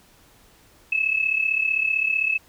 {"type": "tone with amplitude modulation", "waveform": "sine", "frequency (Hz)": 2599, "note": "E7", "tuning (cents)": -25, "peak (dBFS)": -16, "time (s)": [0.92, 2.38], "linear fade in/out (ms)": 5, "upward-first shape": "sine", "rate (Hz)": 35.6, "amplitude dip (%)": 75, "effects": ["pink hiss -55 dBFS RMS until 2.48 s"]}